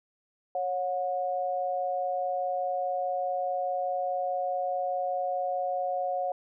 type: tone pair together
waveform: sine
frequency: 550.8 / 726 Hz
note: C#5 / F#5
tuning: -11 / -33 cents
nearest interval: perfect fourth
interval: 478 cents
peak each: -31 / -29 dBFS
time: 0.55-6.32 s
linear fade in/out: 2 ms
effects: none